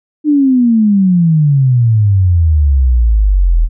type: exponential sweep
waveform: sine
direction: down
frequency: 306.2 to 38.89 Hz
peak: -6 dBFS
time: 0.24-3.69 s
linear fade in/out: 50 ms
effects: none